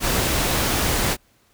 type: noise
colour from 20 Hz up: pink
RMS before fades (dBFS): -21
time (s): 0-1.17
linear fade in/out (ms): 50
effects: pink hiss -60 dBFS RMS until 1.53 s